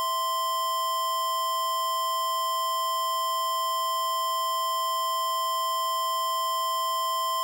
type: tone pair together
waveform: square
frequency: 657.7 / 1044 Hz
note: E5 / C6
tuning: -4 / -4 cents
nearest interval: minor sixth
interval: 800 cents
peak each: -38 / -26 dBFS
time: 0-7.43 s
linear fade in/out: 0 ms
effects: none